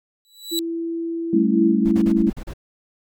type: tone with exponential growth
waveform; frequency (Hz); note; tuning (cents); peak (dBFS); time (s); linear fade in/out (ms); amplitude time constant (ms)
sawtooth; 3936; B7; -7; -16; 0.25-0.59; 0; 72
type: tone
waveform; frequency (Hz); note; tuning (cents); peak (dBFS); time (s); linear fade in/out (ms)
sine; 332.9; E4; +17; -23; 0.51-1.87; 20
type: chord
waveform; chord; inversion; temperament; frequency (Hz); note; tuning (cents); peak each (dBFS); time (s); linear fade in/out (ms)
sine; A dominant seventh; third; equal; 196 / 220 / 277.2 / 329.6; G3 / A3 / C#4 / E4; 0 / 0 / 0 / 0; -21 / -19 / -23 / -19; 1.33-2.3; 5
type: noise bursts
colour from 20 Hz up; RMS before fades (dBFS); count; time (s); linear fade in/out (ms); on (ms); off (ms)
brown; -31; 7; 1.85-2.537; 10; 69; 34
effects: none